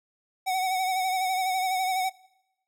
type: tone with vibrato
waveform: square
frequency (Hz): 748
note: F#5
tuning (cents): +19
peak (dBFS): -25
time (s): 0.46-2.1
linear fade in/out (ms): 20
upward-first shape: sine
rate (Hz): 12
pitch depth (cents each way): 40
effects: noise-tail reverb RT60 0.9 s tail -23 dB re dry